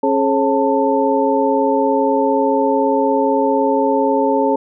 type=tone cluster; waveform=sine; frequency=272.5 / 424.4 / 542 / 888 Hz; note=C#4 / G#4 / C#5 / A5; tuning=-29 / +38 / -39 / +16 cents; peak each=-18 dBFS; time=0.03-4.56 s; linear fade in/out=5 ms; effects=none